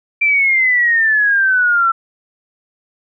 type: exponential sweep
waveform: sine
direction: down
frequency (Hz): 2364 to 1334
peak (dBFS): -10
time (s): 0.21-1.92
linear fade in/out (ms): 10
effects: none